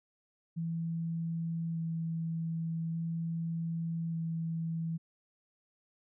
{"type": "tone with vibrato", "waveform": "sine", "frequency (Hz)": 164.81, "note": "E3", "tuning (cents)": 0, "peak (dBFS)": -32, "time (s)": [0.56, 4.98], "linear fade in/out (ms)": 20, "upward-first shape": "square", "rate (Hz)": 0.42, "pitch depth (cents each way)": 8, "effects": []}